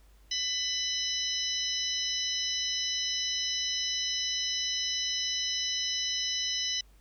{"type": "harmonic tone with a mistuned harmonic", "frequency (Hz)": 997, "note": "B5", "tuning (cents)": 16, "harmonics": [2, 3, 4, 5, 6], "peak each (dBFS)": [-40, -34, -35, -34, -36], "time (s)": [0.31, 6.81], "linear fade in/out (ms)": 5, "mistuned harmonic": 5, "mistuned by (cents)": 65, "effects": ["added 50 Hz sine -55 dBFS peak until 7 s", "pink hiss -66 dBFS RMS until 7 s"]}